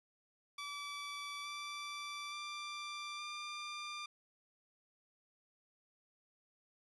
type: tone with pitch steps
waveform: 15% pulse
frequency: 1154 / 1167.4 / 1181 / 1194.7 Hz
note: D6 / D6 / D6 / D6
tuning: -31 / -11 / +9 / +29 cents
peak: -36 dBFS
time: 0.58-4.06 s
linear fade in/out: 5 ms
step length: 870 ms
effects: resampled to 22050 Hz + 12-bit